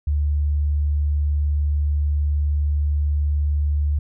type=tone; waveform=sine; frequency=73.42 Hz; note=D2; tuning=in tune; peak=-17 dBFS; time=0.07-3.99 s; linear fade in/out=5 ms; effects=none